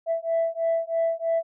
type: beating tone pair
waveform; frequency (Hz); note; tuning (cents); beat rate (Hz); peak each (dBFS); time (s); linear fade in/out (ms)
sine; 660 / 663.1; E5 / E5; +2 / +10; 3.1; -24; 0.06-1.43; 50
effects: tanh soft clip ceiling -17 dBFS